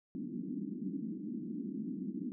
pink band-pass noise, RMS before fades -40 dBFS, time 0.15-2.32 s, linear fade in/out 0 ms, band 190 to 300 Hz, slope 48 dB/octave, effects none

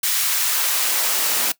white noise with high-pass filter sweep, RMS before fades -20 dBFS, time 0.03-1.52 s, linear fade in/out 5 ms, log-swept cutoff 1700 to 240 Hz, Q 0.72, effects noise-tail reverb RT60 0.1 s tail -19 dB re dry

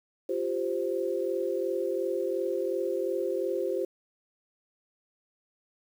sine chord, F suspended second, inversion none, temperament equal, 349.2 / 392 / 523.3 Hz, F4 / G4 / C5, 0 / 0 / 0 cents, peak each -32 / -31 / -31 dBFS, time 0.29-3.85 s, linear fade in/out 5 ms, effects 9-bit

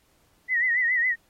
sine tone with vibrato, 1942 Hz, B6, 30 cents flat, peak -20 dBFS, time 0.48-1.16 s, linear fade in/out 50 ms, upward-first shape sine, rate 7.2 Hz, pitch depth 87 cents each way, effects pink hiss -65 dBFS RMS until 1.29 s + AAC 48 kbps

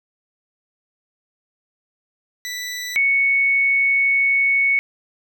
20% pulse / sine tone pair in turn, 1975.5 / 2217 Hz, B6 / C#7, 0 / 0 cents, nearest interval major second, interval 200 cents, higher second, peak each -21 / -14 dBFS, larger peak second, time 2.45-2.96 / 2.96-4.79 s, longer second, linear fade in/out 0 ms, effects none

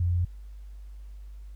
sine tone, 87.8 Hz, F2, 10 cents sharp, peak -22 dBFS, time 0-0.25 s, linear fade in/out 5 ms, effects added 50 Hz sine -40 dBFS peak until 1.55 s + pink hiss -67 dBFS RMS until 1.55 s

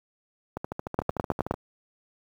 two click trains, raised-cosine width 1 ms, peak -9 / -17 dBFS, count 6 / 14, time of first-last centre 0.99-1.51 / 0.57-1.54 s, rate 9.61 / 13.4 Hz, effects high-pass 60 Hz 12 dB/octave + 8-bit

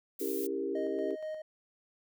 violet noise, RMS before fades -41 dBFS, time 0.19-0.47 s, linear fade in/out 5 ms
sine chord, C# diminished seventh, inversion none, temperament equal with one note detuned, 277.2 / 329.6 / 398.4 / 466.2 Hz, C#4 / E4 / G4 / Bb4, 0 / 0 / +28 / 0 cents, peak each -39 / -38 / -34 / -39 dBFS, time 0.2-1.16 s, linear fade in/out 20 ms
triangle tone with tremolo, 622.3 Hz, D#5, in tune, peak -33 dBFS, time 0.75-1.42 s, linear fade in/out 5 ms, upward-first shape square, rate 4.2 Hz, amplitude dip 40%
effects none

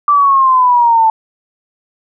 sine exponential sweep, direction down, 1174.7 to 880 Hz, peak -6 dBFS, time 0.08-1.1 s, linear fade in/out 2 ms, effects none

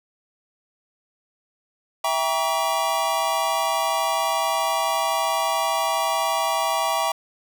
square chord, E diminished seventh, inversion none, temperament just, 659.3 / 791.1 / 949.3 / 1139.2 Hz, E5 / G5 / Bb5 / Db6, 0 / +16 / +31 / +47 cents, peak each -27 dBFS, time 2.04-7.12 s, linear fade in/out 5 ms, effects 8-bit

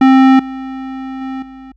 square tone with level steps, 264.2 Hz, C4, 17 cents sharp, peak -5 / -23 / -21 / -32 dBFS, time 0.01-1.72 s, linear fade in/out 5 ms, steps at 0.39 / 1.21 / 1.42 s, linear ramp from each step 5 ms, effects added 50 Hz sine -47 dBFS peak until 1.76 s + low-pass 2000 Hz 12 dB/octave

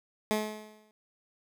15% pulse tone with exponential decay, 214.2 Hz, A3, 46 cents flat, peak -18 dBFS, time 0.31-0.91 s, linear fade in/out 0 ms, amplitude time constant 130 ms, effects none

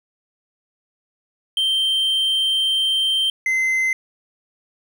triangle tone pair in turn, 3136 / 2062 Hz, G7 / C7, 0 / -26 cents, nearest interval perfect fifth, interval 726 cents, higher first, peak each -15 dBFS, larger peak neither, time 1.57-3.3 / 3.46-3.93 s, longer first, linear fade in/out 2 ms, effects none

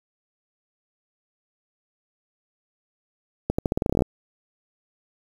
accelerating click train, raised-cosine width 2 ms, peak -8 dBFS, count 14, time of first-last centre 3.5-4.022 s, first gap 85 ms, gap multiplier 0.86, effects 7-bit

